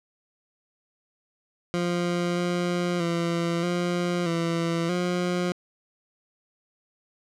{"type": "tone with pitch steps", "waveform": "20% pulse", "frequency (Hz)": [174.8, 176.1, 169.7, 175.8, 167.6, 178.1], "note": ["F3", "F3", "F3", "F3", "E3", "F3"], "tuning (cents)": [2, 15, -49, 12, 29, 34], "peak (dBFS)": -19, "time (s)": [1.74, 5.52], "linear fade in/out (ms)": 0, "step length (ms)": 630, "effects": ["low-pass 7000 Hz 12 dB/octave"]}